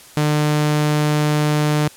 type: tone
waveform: sawtooth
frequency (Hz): 150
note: D3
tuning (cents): +37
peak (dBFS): -11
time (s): 0.17-1.88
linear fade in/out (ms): 2
effects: white hiss -43 dBFS RMS until 1.96 s + low-pass 12000 Hz 12 dB/octave